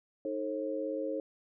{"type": "chord", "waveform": "sine", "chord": "A diminished", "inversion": "second", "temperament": "equal with one note detuned", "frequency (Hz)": [311.1, 440, 537], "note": ["Eb4", "A4", "C5"], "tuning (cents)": [0, 0, 45], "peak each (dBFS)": [-37, -38, -35], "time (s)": [0.25, 1.2], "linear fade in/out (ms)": 2, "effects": []}